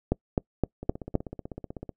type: two click trains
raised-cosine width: 2 ms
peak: -9 / -23 dBFS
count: 5 / 18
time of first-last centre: 0.12-1.154 / 0.83-1.893 s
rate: 3.87 / 16 Hz
effects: noise-tail reverb RT60 0.1 s tail -26 dB re dry